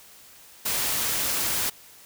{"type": "noise", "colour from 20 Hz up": "white", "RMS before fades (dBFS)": -26, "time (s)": [0.65, 1.7], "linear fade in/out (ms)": 10, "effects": ["white hiss -50 dBFS RMS until 2.05 s"]}